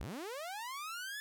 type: linear sweep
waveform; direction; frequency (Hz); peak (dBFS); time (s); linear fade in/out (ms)
sawtooth; up; 30.91 to 1742; -37; 0-1.2; 0
effects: none